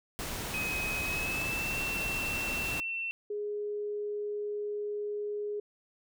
pink noise, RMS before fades -37 dBFS, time 0.19-2.8 s, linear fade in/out 0 ms
sine tone with pitch glide, 2530 to 2696 Hz, D#7 to E7, +28 to +38 cents, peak -32 dBFS, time 0.54-3.11 s, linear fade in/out 0 ms, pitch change +110 cents, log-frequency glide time 1.02-1.74 s
sine tone, 415.3 Hz, G#4, in tune, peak -32 dBFS, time 3.3-5.6 s, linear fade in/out 5 ms
effects none

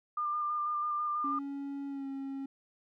sine tone with vibrato, 1200 Hz, D6, 37 cents sharp, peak -30 dBFS, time 0.17-1.39 s, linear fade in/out 5 ms, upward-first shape square, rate 6.1 Hz, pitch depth 14 cents each way
triangle tone with pitch glide, 279.4 to 272.2 Hz, C#4 to C#4, +14 to -31 cents, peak -34 dBFS, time 1.24-2.46 s, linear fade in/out 5 ms, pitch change -45 cents, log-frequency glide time 1.88-2.07 s
effects none

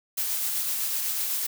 blue noise with tremolo, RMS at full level -27 dBFS, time 0.17-1.47 s, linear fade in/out 10 ms, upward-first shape sine, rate 7.9 Hz, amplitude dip 25%, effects none

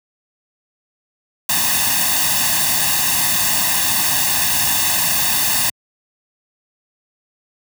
white noise with comb filter, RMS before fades -17 dBFS, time 1.49-5.7 s, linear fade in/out 5 ms, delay 1.1 ms, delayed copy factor +0.95, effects high-pass 80 Hz 12 dB/octave

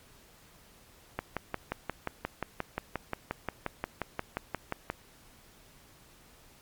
click train, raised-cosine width 0.5 ms, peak -16 dBFS, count 22, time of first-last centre 1.19-4.9 s, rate 5.66 Hz, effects pink hiss -58 dBFS RMS until 6.61 s + MP3 96 kbps

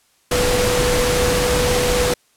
sine tone in noise, 493.2 Hz, B4, 2 cents flat, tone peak -18 dBFS, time 0.31-2.14 s, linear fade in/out 5 ms, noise pink, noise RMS -19 dBFS, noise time 0.31-2.14 s, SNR -2 dB, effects white hiss -59 dBFS RMS until 2.36 s + low-pass 11000 Hz 12 dB/octave

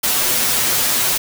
white noise with comb filter, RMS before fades -17 dBFS, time 0.03-1.18 s, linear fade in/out 10 ms, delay 8 ms, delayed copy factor +0.75, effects none

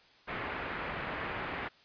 white low-pass noise, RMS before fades -38 dBFS, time 0.27-1.69 s, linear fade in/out 20 ms, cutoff 2200 Hz, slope 24 dB/octave, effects white hiss -61 dBFS RMS until 1.84 s + resampled to 11025 Hz

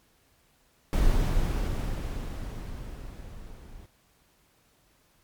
brown noise with level ramp, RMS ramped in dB -22 to -46 dBFS, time 0.93-3.86 s, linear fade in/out 0 ms, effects pink hiss -65 dBFS RMS until 5.23 s + MP3 96 kbps

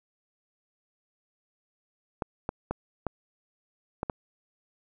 clicks, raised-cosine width 1 ms, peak -15 dBFS, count 6, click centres 2.222 / 2.491 / 2.71 / 3.067 / 4.031 / 4.098 s, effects none

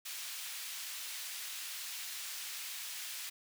pink high-pass noise, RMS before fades -43 dBFS, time 0.05-3.3 s, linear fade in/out 10 ms, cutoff 2400 Hz, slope 12 dB/octave, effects none

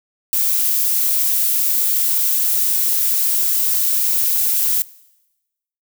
violet noise, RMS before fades -17 dBFS, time 0.33-4.82 s, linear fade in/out 0 ms, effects noise-tail reverb RT60 1.0 s tail -21 dB re dry

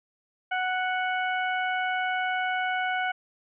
harmonic tone, 740 Hz, F#5, in tune, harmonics 1 / 2 / 3 / 4, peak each -28 / -29 / -34 / -39 dBFS, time 0.51-3.12 s, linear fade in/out 10 ms, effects none

